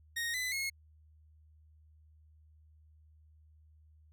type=tone with pitch steps; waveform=sawtooth; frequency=1864 / 2009 / 2166 Hz; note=A#6 / B6 / C#7; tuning=-1 / +29 / -41 cents; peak=-30 dBFS; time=0.16-0.7 s; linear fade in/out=10 ms; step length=180 ms; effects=added 77 Hz sine -59 dBFS peak until 4.12 s